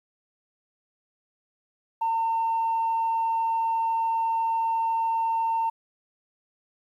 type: tone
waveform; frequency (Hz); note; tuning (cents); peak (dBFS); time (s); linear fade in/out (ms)
sine; 907; A#5; -48; -21; 2.01-5.7; 10
effects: tanh soft clip ceiling -19 dBFS + 10-bit